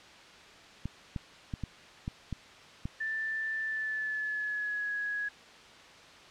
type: clicks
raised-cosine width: 5 ms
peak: -22 dBFS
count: 7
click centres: 0.856 / 1.162 / 1.538 / 1.637 / 2.079 / 2.327 / 2.855 s
type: tone with pitch glide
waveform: sine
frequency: 1769 to 1669.7 Hz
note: A6 to G#6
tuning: +9 to +9 cents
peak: -31 dBFS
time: 3-5.29 s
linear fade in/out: 10 ms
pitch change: -100 cents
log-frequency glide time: 3.62-4.93 s
effects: white hiss -52 dBFS RMS until 6.3 s + low-pass 4000 Hz 12 dB/octave